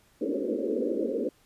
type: band-pass noise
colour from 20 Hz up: white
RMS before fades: -29 dBFS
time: 0.21-1.29 s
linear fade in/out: 5 ms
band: 220 to 540 Hz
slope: 96 dB/octave
effects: pink hiss -63 dBFS RMS until 1.45 s + resampled to 32000 Hz